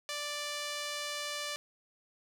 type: tone with band-pass filter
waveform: sawtooth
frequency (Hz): 587.3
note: D5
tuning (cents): 0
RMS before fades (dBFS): -38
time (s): 0.09-1.56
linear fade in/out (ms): 0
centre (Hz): 4500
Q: 0.69
effects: none